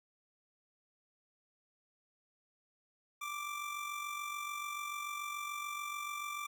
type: tone with amplitude modulation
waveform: 25% pulse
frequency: 1174.7 Hz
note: D6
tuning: in tune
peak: -33 dBFS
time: 3.21-6.47 s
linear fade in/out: 10 ms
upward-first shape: sine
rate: 46.9 Hz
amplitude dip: 50%
effects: none